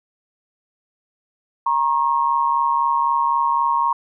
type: tone pair together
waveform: sine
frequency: 942 / 1085.9 Hz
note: A#5 / C#6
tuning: +18 / -36 cents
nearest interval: major second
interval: 246 cents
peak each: -18 / -19 dBFS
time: 1.66-3.93 s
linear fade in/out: 5 ms
effects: none